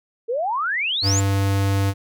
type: exponential sweep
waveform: sine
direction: up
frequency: 440 to 7540 Hz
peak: -20 dBFS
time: 0.28-1.21 s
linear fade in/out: 20 ms
type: tone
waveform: square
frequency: 98.4 Hz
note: G2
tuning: 7 cents sharp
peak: -18 dBFS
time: 1.02-1.94 s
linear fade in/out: 50 ms
effects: none